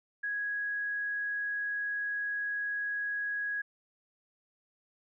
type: tone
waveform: sine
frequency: 1661.2 Hz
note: G#6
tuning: in tune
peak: -31 dBFS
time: 0.23-3.62 s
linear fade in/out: 10 ms
effects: none